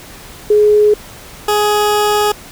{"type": "tone pair in turn", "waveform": ["sine", "20% pulse"], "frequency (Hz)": [420, 417.9], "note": ["G#4", "G#4"], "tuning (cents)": [19, 11], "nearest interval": "unison", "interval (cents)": 8, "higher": "first", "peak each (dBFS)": -6, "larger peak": "neither", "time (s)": [[0.5, 0.94], [1.48, 2.32]], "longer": "second", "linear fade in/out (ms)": 5, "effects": ["pink hiss -35 dBFS RMS until 2.51 s"]}